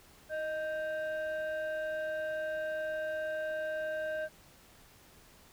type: tone pair together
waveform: sine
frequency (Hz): 621.7 / 1568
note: D#5 / G6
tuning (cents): -2 / 0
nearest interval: octave + major third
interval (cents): 1602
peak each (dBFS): -32 / -37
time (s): 0.29-4.29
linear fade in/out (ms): 50
effects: tanh soft clip ceiling -30 dBFS + pink hiss -59 dBFS RMS until 5.52 s